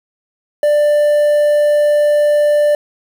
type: tone with quantisation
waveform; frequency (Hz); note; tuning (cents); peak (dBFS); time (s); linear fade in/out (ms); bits
triangle; 591; D5; +11; -7; 0.63-2.75; 2; 6
effects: none